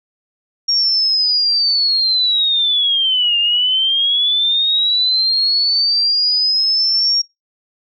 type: linear two-way sweep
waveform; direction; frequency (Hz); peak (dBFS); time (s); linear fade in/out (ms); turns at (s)
sine; down then up; 5588 to 2794 to 5588; -12; 0.68-7.22; 10; 3.38
effects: noise-tail reverb RT60 0.2 s tail -25 dB re dry